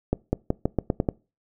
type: accelerating click train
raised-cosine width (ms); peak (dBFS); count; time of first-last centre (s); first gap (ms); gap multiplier
2; -8; 8; 0.13-1.088; 200; 0.87
effects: noise-tail reverb RT60 0.3 s tail -23 dB re dry